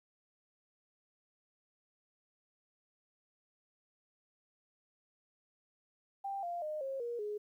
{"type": "tone with pitch steps", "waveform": "sine", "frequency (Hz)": [789, 694.8, 611.9, 538.9, 474.6, 418], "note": ["G5", "F5", "D#5", "C#5", "A#4", "G#4"], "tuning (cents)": [11, -9, -29, -49, 31, 11], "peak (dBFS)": -36, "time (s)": [6.24, 7.38], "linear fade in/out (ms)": 10, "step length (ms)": 190, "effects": ["12-bit"]}